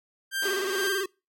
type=tone with tremolo; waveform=sawtooth; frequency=1581 Hz; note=G6; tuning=14 cents sharp; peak=-22 dBFS; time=0.31-1.05 s; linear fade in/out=50 ms; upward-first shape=triangle; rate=2.2 Hz; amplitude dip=70%
type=band-pass noise; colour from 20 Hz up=pink; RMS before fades=-40 dBFS; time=0.42-0.88 s; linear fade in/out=5 ms; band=240 to 7200 Hz; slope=96 dB/octave
type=tone with vibrato; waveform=square; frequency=385.1 Hz; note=G4; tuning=31 cents flat; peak=-29 dBFS; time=0.45-1.06 s; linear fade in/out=5 ms; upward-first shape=square; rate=18 Hz; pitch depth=69 cents each way
effects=noise-tail reverb RT60 0.3 s tail -26 dB re dry